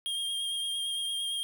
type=tone with vibrato; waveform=square; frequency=3225 Hz; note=G7; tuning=48 cents sharp; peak=-31 dBFS; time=0.06-1.43 s; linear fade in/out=0 ms; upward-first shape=triangle; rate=8.8 Hz; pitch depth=25 cents each way; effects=none